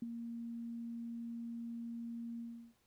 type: tone with ADSR envelope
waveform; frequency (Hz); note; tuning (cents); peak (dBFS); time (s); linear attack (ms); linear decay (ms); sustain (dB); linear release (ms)
sine; 233.1; A#3; 0; -35; 0.02-2.74; 4; 20; -6; 350
effects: pink hiss -75 dBFS RMS until 2.86 s